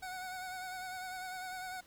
25% pulse tone with vibrato, 740 Hz, F#5, in tune, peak -37 dBFS, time 0.02-1.81 s, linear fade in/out 10 ms, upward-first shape sine, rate 10 Hz, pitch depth 34 cents each way, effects pink hiss -63 dBFS RMS until 1.86 s

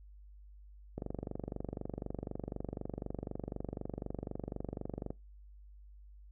click train, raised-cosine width 2 ms, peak -25 dBFS, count 100, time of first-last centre 0.98-5.105 s, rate 24 Hz, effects noise-tail reverb RT60 0.2 s tail -22 dB re dry + added 50 Hz sine -52 dBFS peak until 6.31 s

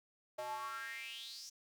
square tone with high-pass filter sweep, 123.47 Hz, B2, in tune, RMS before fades -45 dBFS, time 0.38-1.5 s, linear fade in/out 10 ms, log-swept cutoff 650 to 6000 Hz, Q 6.9, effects 12-bit

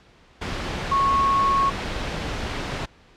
sine tone in noise, 1100 Hz, C#6, 14 cents flat, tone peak -17 dBFS, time 0.91-1.7 s, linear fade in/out 10 ms, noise pink, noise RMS -28 dBFS, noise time 0.41-2.86 s, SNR +8 dB, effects pink hiss -53 dBFS RMS until 3.16 s + low-pass 4000 Hz 12 dB/octave

